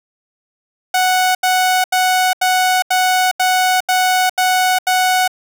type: tone bursts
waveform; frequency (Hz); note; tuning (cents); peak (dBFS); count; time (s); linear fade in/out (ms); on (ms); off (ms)
sawtooth; 740; F#5; 0; -8; 9; 0.94-5.278; 5; 410; 81
effects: none